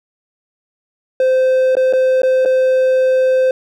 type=tone with dropouts; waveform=triangle; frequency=518 Hz; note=C5; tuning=17 cents flat; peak=-8 dBFS; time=1.2-3.51 s; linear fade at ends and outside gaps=2 ms; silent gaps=1.753-1.768 / 1.927-1.934 / 2.219-2.232 / 2.451-2.457 s; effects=none